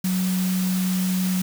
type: tone in noise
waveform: sine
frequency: 185 Hz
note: F#3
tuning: in tune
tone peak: -20 dBFS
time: 0.04-1.42 s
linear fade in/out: 5 ms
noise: white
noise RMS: -32 dBFS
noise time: 0.04-1.42 s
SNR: +9 dB
effects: none